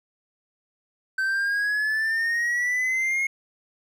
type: exponential sweep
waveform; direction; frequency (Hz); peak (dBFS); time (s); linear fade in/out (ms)
triangle; up; 1538 to 2166; -20; 1.18-3.27; 5
effects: none